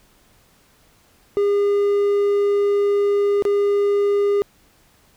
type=tone with dropouts; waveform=triangle; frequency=405.7 Hz; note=G#4; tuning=41 cents flat; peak=-13 dBFS; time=1.37-4.42 s; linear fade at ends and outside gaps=0 ms; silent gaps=3.423-3.452 s; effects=pink hiss -56 dBFS RMS until 5.16 s